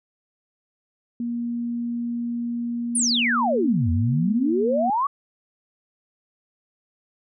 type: tone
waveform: sine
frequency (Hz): 237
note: A#3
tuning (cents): +29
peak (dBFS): -24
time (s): 1.2-4.9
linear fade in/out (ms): 2
type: exponential two-way sweep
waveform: sine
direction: down then up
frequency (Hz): 10210 to 83.5 to 1168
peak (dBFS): -19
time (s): 2.95-5.07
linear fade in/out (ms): 5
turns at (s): 3.91
effects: none